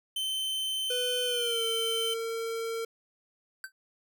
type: tone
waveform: 45% pulse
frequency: 3081 Hz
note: G7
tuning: 31 cents flat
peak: -29 dBFS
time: 0.16-2.14 s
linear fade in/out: 5 ms
type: tone with pitch glide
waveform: square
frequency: 493.9 to 455.5 Hz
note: B4 to A#4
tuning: 0 to -40 cents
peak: -32 dBFS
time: 0.9-2.85 s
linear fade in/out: 5 ms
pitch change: -140 cents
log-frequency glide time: 1.25-1.64 s
type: tone with exponential decay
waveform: square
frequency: 1547 Hz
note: G6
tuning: 23 cents flat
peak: -33 dBFS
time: 3.64-3.72 s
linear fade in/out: 1 ms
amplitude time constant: 16 ms
effects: none